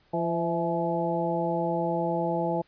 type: harmonic tone with a mistuned harmonic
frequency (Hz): 170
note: F3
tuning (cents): -46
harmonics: 1 / 2 / 3 / 4 / 5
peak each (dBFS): -31 / -31 / -31 / -31 / -31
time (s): 0.13-2.62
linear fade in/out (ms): 10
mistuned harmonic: 4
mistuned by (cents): -52
effects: pink hiss -64 dBFS RMS until 2.67 s + resampled to 11025 Hz